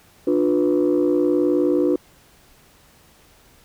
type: chord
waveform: sine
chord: B diminished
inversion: first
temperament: just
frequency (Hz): 296.3 / 355.6 / 493.9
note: D4 / F4 / B4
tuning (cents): +15 / +31 / 0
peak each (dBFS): -18 / -18 / -21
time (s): 0.27-1.96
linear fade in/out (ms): 5
effects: tanh soft clip ceiling -10 dBFS + pink hiss -53 dBFS RMS until 3.64 s